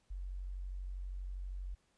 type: tone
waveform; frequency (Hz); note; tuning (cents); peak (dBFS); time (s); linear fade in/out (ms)
sine; 46.25; F#1; 0; -39; 0.1-1.75; 10
effects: pink hiss -75 dBFS RMS until 1.97 s + resampled to 22050 Hz